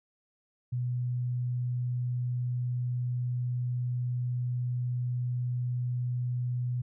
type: tone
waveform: sine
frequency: 123.47 Hz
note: B2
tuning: in tune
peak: -28 dBFS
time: 0.72-6.82 s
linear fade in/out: 10 ms
effects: none